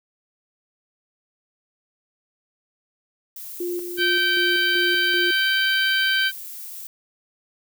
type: noise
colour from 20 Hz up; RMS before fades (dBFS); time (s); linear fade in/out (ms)
violet; -36; 3.36-6.87; 2
type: tone with tremolo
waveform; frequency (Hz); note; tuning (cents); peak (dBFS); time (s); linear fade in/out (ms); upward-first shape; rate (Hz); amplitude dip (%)
sine; 352.4; F4; +16; -24; 3.6-5.31; 5; square; 2.6; 50
type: harmonic tone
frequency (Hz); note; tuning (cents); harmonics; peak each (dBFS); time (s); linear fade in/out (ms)
775; G5; -20; 2 / 3 / 4 / 5 / 6; -20 / -29 / -23 / -32 / -30; 3.97-6.32; 50
effects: none